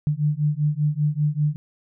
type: beating tone pair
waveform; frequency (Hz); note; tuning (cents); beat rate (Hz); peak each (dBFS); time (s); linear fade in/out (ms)
sine; 146.83 / 151.93; D3 / D#3; 0 / -41; 5.1; -22; 0.07-1.56; 0
effects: none